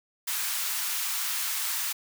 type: high-pass noise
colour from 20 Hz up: white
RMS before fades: -30 dBFS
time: 0.27-1.93 s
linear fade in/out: 10 ms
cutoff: 960 Hz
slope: 24 dB/octave
effects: none